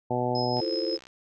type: harmonic tone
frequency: 123.47 Hz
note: B2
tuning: in tune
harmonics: 1 / 2 / 3 / 4 / 5 / 6 / 7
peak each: -32 / -32 / -32 / -32 / -32 / -32 / -32 dBFS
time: 0.1-0.61 s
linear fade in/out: 10 ms
type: tone with tremolo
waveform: sine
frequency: 5120 Hz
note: D#8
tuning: 49 cents sharp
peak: -30 dBFS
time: 0.35-0.97 s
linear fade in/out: 2 ms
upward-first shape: triangle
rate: 5.5 Hz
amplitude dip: 45%
type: click train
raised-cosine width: 0.2 ms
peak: -31 dBFS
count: 33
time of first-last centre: 0.57-1.069 s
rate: 64.1 Hz
type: chord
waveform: sine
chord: F major seventh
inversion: third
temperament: equal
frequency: 329.6 / 349.2 / 440 / 523.3 Hz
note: E4 / F4 / A4 / C5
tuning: 0 / 0 / 0 / 0 cents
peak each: -32 dBFS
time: 0.58-0.99 s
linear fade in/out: 50 ms
effects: none